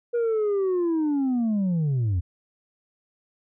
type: linear sweep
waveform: sine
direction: down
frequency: 481.2 to 81.8 Hz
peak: -18 dBFS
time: 0.13-2.21 s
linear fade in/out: 20 ms
effects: tanh soft clip ceiling -20 dBFS